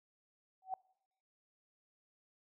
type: tone with exponential growth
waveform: sine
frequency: 756 Hz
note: F#5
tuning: 37 cents sharp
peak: -32 dBFS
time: 0.62-0.74 s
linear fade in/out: 2 ms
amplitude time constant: 25 ms
effects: noise-tail reverb RT60 0.9 s tail -26 dB re dry